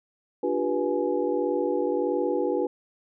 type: tone cluster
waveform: sine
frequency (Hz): 293.7 / 354 / 395.5 / 490.7 / 839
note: D4 / F4 / G4 / B4 / G#5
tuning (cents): 0 / +23 / +15 / -11 / +17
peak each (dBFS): -30 / -28 / -30 / -27 / -35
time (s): 0.43-2.67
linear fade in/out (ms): 5
effects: none